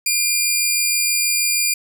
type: tone with amplitude modulation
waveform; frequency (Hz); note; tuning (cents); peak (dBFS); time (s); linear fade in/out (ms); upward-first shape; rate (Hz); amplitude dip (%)
10% pulse; 2400; D7; +37; -6; 0.06-1.74; 5; sine; 86.3; 25
effects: none